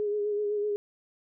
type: tone with vibrato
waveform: sine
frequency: 415.3 Hz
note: G#4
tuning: in tune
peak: -26 dBFS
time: 0-0.76 s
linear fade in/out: 0 ms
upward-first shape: sine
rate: 7.9 Hz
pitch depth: 30 cents each way
effects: none